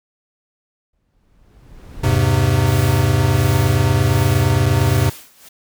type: noise with exponential growth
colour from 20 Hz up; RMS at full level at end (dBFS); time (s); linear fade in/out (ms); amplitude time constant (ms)
brown; -27; 0.93-2.18; 5; 270
type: chord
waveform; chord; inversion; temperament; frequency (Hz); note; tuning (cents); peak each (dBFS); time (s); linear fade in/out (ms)
square; E augmented; none; equal with one note detuned; 82.41 / 102.1 / 130.81; E2 / G#2 / B#2; 0 / -29 / 0; -21 / -17 / -17; 2.03-5.1; 10
type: noise with tremolo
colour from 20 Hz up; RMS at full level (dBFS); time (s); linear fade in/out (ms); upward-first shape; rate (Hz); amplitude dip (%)
white; -32; 2.66-5.49; 10; sine; 1.4; 90
effects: none